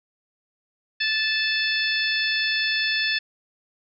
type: harmonic tone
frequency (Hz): 875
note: A5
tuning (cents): -10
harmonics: 2 / 3 / 4 / 5 / 6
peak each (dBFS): -25 / -27 / -28 / -29 / -30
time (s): 1-3.19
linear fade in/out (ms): 10
effects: none